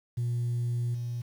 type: tone with level steps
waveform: sine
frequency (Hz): 120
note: B2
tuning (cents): -49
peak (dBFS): -25 / -30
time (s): 0.17-1.22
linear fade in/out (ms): 10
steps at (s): 0.94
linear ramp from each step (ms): 10
effects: tanh soft clip ceiling -24 dBFS + 9-bit